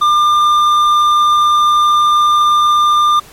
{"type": "tone with hard clipping", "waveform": "triangle", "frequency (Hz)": 1198, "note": "D6", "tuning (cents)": 34, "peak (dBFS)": -9, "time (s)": [0.01, 3.2], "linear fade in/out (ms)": 10, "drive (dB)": 10, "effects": ["pink hiss -39 dBFS RMS until 3.32 s", "MP3 64 kbps"]}